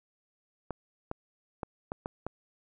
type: clicks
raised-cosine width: 1 ms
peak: -20 dBFS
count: 6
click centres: 0.707 / 1.114 / 1.632 / 1.919 / 2.059 / 2.266 s
effects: none